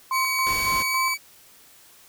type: tone with tremolo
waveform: sine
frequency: 1046.5 Hz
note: C6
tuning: in tune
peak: -22 dBFS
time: 0.11-1.14 s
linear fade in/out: 2 ms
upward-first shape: square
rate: 3.6 Hz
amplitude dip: 55%
type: tone with pitch glide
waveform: sawtooth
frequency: 2262 to 2288 Hz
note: C#7 to D7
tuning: +34 to -46 cents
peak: -20 dBFS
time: 0.11-1.18 s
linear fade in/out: 50 ms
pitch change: +20 cents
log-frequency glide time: 0.83-1.02 s
type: noise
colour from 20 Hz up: pink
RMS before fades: -34 dBFS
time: 0.46-0.83 s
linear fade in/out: 10 ms
effects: white hiss -52 dBFS RMS until 2.08 s